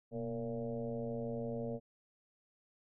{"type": "tone with frequency modulation", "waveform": "sine", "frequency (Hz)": 349.2, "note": "F4", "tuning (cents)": 0, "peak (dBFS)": -36, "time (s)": [0.11, 1.8], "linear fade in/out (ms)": 50, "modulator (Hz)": 112, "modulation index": 2.3, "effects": []}